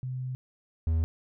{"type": "tone pair in turn", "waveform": ["sine", "triangle"], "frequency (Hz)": [128.5, 80.95], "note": ["C3", "E2"], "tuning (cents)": [-31, -31], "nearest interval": "minor sixth", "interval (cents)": 800, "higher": "first", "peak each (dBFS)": [-31, -21], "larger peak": "second", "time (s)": [[0.03, 0.35], [0.87, 1.04]], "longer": "first", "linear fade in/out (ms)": 0, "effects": []}